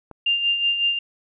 click, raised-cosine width 1 ms, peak -24 dBFS, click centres 0.113 s
sine tone with tremolo, 2796 Hz, F7, 1 cent sharp, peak -16 dBFS, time 0.26-0.99 s, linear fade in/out 5 ms, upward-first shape sine, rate 5.4 Hz, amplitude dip 55%
effects none

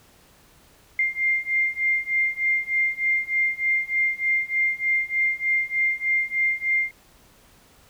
sine beating tone pair, 2104 / 2107.3 Hz, C7 / C7, +9 / +12 cents, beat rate 3.3 Hz, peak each -24 / -23 dBFS, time 0.99-6.91 s, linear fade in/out 2 ms, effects pink hiss -55 dBFS RMS until 7.89 s

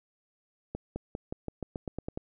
accelerating click train, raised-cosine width 2 ms, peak -21 dBFS, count 11, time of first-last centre 0.75-2.175 s, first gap 210 ms, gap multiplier 0.91, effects none

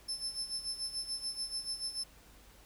35% pulse tone with tremolo, 5274 Hz, E8, in tune, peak -31 dBFS, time 0.08-2.04 s, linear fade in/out 10 ms, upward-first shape sine, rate 6.9 Hz, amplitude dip 75%, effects added 50 Hz sine -61 dBFS peak until 2.65 s + pink hiss -60 dBFS RMS until 2.65 s

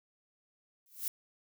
violet noise with exponential growth, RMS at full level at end -31 dBFS, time 0.86-1.08 s, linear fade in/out 1 ms, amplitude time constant 47 ms, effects none

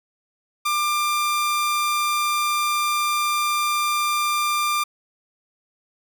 sawtooth tone, 1192 Hz, D6, 25 cents sharp, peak -16 dBFS, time 0.65-4.84 s, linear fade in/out 10 ms, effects none

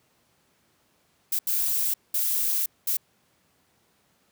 violet noise bursts at uneven times, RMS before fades -25 dBFS, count 4, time 1.32-1.39 / 1.47-1.94 / 2.14-2.66 / 2.87-2.97 s, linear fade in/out 5 ms, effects pink hiss -66 dBFS RMS until 4.31 s + high-pass 100 Hz 12 dB/octave

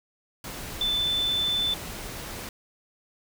sine tone in noise, 3520 Hz, A7, in tune, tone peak -23 dBFS, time 0.81-1.74 s, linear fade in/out 2 ms, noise pink, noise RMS -37 dBFS, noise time 0.44-2.49 s, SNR +11 dB, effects none

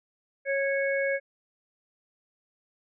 harmonic tone, 551 Hz, C#5, 11 cents flat, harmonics 1 / 3 / 4, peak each -26 / -31 / -32 dBFS, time 0.45-1.2 s, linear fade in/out 50 ms, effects none

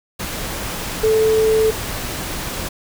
sine tone in noise, 438.9 Hz, A4, 4 cents flat, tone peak -12 dBFS, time 1.03-1.71 s, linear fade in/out 10 ms, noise pink, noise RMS -26 dBFS, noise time 0.19-2.69 s, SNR +11 dB, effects none

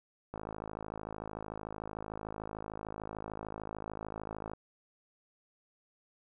click train, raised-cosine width 1 ms, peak -26 dBFS, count 225, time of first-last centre 0.34-4.535 s, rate 53.4 Hz, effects none

